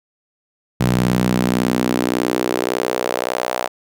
sawtooth tone with high-pass filter sweep, 61.74 Hz, B1, in tune, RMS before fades -19 dBFS, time 0.8-3.68 s, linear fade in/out 10 ms, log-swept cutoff 140 to 680 Hz, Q 2.1, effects none

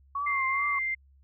sine tone with vibrato, 1108 Hz, C#6, 1 cent flat, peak -28 dBFS, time 0.15-0.79 s, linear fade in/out 5 ms, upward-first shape triangle, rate 2.4 Hz, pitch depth 87 cents each way
sine tone, 2093 Hz, C7, in tune, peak -27 dBFS, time 0.26-0.95 s, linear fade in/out 10 ms
effects added 68 Hz sine -56 dBFS peak until 1.23 s

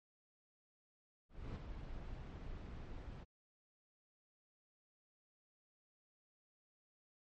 brown noise with ADSR envelope, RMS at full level -43 dBFS, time 1.29-3.25 s, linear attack 270 ms, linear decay 12 ms, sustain -5 dB, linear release 30 ms, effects low-pass 4000 Hz 12 dB/octave + MP3 48 kbps

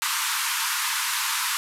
pink band-pass noise, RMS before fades -26 dBFS, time 0.02-1.57 s, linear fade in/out 0 ms, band 910 to 14000 Hz, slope 96 dB/octave, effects none

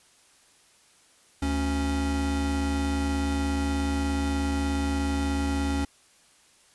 square tone pair together, 73.5 / 277.2 Hz, D2 / C#4, +2 / 0 cents, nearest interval octave + major seventh, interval 2298 cents, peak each -28 dBFS, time 1.42-5.85 s, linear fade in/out 5 ms, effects white hiss -59 dBFS RMS until 6.74 s + resampled to 24000 Hz

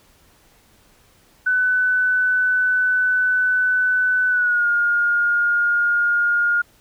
sine tone with pitch glide, 1500 to 1421.5 Hz, F#6 to F6, +23 to +30 cents, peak -15 dBFS, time 1.46-6.62 s, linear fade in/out 10 ms, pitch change -93 cents, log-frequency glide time 4.29-4.67 s, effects pink hiss -55 dBFS RMS until 6.8 s

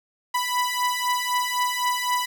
sawtooth beating tone pair, 987.8 / 991.7 Hz, B5 / B5, 0 / +7 cents, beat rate 3.9 Hz, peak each -22 / -21 dBFS, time 0.34-2.26 s, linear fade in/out 10 ms, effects none

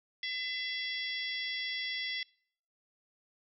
harmonic tone, 673 Hz, E5, 36 cents sharp, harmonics 3 / 4 / 5 / 6 / 7 / 8, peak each -37 / -48 / -38 / -51 / -44 / -46 dBFS, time 0.23-2.23 s, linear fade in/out 2 ms, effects noise-tail reverb RT60 0.6 s tail -26 dB re dry

